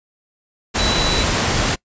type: tone in noise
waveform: sine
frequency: 3951 Hz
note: B7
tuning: in tune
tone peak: -21 dBFS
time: 0.78-1.24 s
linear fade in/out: 20 ms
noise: pink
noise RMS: -18 dBFS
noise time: 0.74-1.76 s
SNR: -6 dB
effects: noise-tail reverb RT60 0.1 s tail -24 dB re dry + resampled to 16000 Hz